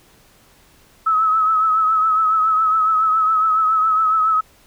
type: tone with vibrato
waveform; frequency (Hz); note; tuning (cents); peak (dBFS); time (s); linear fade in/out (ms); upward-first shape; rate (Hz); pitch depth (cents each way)
sine; 1290; E6; -38; -13; 1.06-4.41; 10; triangle; 7.2; 47
effects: pink hiss -52 dBFS RMS until 4.66 s